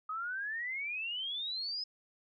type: exponential sweep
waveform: sine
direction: up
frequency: 1244.5 to 5130 Hz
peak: -35 dBFS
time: 0.09-1.84 s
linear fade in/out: 5 ms
effects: none